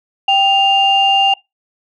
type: tone pair together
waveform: sine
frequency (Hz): 784 / 2800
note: G5 / F7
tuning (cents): 0 / +4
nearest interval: octave + minor seventh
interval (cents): 2204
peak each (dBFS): -11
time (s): 0.28-1.34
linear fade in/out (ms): 5
effects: noise-tail reverb RT60 0.2 s tail -23 dB re dry + tanh soft clip ceiling -2 dBFS